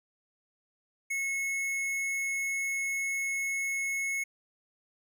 sine tone with tanh clipping, 2186 Hz, C#7, 25 cents flat, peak -31 dBFS, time 1.1-4.24 s, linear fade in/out 10 ms, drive 16 dB, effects none

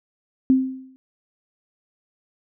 sine tone with exponential decay, 261.6 Hz, C4, in tune, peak -10 dBFS, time 0.5-0.96 s, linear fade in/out 0 ms, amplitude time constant 100 ms, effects none

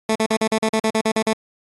15% pulse tone bursts, 220 Hz, A3, in tune, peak -10 dBFS, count 12, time 0.09-1.332 s, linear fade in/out 5 ms, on 65 ms, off 42 ms, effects AAC 32 kbps

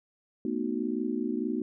sine chord, B dominant seventh, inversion third, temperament just, 222.2 / 246.9 / 308.7 / 370.4 Hz, A3 / B3 / D#4 / F#4, +17 / 0 / -14 / +2 cents, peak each -34 / -32 / -33 / -35 dBFS, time 0.45-1.62 s, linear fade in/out 2 ms, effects none

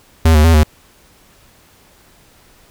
square tone with pitch steps, 80.8 / 76.1 / 82.2 / 76.5 Hz, E2 / D#2 / E2 / D#2, -34 / -38 / -4 / -29 cents, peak -7 dBFS, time 0.25-0.634 s, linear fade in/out 5 ms, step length 96 ms, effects pink hiss -49 dBFS RMS until 2.7 s

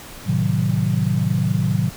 sine chord, A diminished seventh, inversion none, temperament equal, 110 / 130.81 / 155.56 / 185 Hz, A2 / C3 / Eb3 / Gb3, 0 / 0 / 0 / 0 cents, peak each -22 dBFS, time 0.26-1.9 s, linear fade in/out 20 ms, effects pink hiss -38 dBFS RMS until 1.96 s

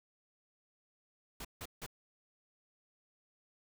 pink noise bursts, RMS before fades -44 dBFS, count 3, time 1.4-1.864 s, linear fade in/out 5 ms, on 48 ms, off 160 ms, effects none

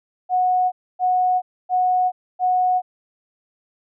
sine tone bursts, 733 Hz, F#5, 16 cents flat, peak -15 dBFS, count 4, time 0.29-2.82 s, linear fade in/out 50 ms, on 430 ms, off 270 ms, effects none

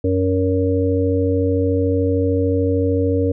harmonic tone, 93.5 Hz, F#2, 19 cents sharp, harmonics 1 / 3 / 5 / 6, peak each -19 / -20 / -19 / -27 dBFS, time 0.04-3.32 s, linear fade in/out 5 ms, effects none

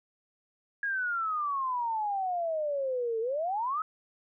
sine exponential two-way sweep, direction down then up, 1661.2 to 440 to 1308 Hz, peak -28 dBFS, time 0.83-3.82 s, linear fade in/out 2 ms, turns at 3.2 s, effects none

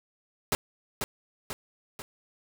pink noise with echo, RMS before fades -26 dBFS, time 0.52-0.55 s, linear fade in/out 0 ms, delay 490 ms, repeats 3, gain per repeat -5 dB, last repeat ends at 2.02 s, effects none

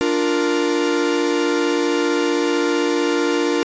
45% pulse chord, Bb major, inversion first, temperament equal, 293.7 / 349.2 / 466.2 Hz, D4 / F4 / Bb4, 0 / 0 / 0 cents, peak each -21 dBFS, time 0.01-3.63 s, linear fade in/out 0 ms, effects resampled to 16000 Hz

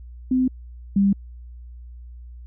sine tone pair in turn, 256.5 / 198.23 Hz, C4 / G3, -34 / +20 cents, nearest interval major third, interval 446 cents, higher first, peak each -16 / -14 dBFS, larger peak second, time 0.31-0.48 / 0.96-1.13 s, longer neither, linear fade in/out 5 ms, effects added 60 Hz sine -37 dBFS peak until 2.46 s

